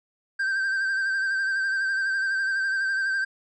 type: tone with vibrato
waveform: triangle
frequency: 1568 Hz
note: G6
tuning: in tune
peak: -21 dBFS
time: 0.39-3.25 s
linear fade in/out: 10 ms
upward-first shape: sine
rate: 12 Hz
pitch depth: 37 cents each way
effects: resampled to 22050 Hz